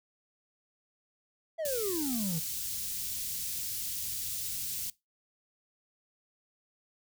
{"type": "exponential sweep", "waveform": "triangle", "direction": "down", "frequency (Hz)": [674, 152.2], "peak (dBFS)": -29, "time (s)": [1.58, 2.4], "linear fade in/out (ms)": 20}
{"type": "band-stop noise", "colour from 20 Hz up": "white", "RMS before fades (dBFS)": -36, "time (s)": [1.65, 4.9], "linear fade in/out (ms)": 2, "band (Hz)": [140, 4200], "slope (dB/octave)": 12}
{"effects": ["noise-tail reverb RT60 0.2 s tail -21 dB re dry"]}